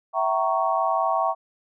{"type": "chord", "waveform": "sine", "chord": "E diminished seventh", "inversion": "none", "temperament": "equal with one note detuned", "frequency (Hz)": [659.3, 763.9, 932.3, 1108.7], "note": ["E5", "G5", "Bb5", "Db6"], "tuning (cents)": [0, -45, 0, 0], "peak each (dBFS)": [-25, -25, -27, -25], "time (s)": [0.13, 1.35], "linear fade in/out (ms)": 50, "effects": []}